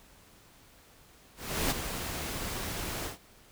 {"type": "noise with ADSR envelope", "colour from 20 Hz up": "pink", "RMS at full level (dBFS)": -28, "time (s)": [1.36, 3.18], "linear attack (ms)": 350, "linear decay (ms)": 18, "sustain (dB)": -8, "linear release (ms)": 130, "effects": ["pink hiss -58 dBFS RMS until 3.51 s"]}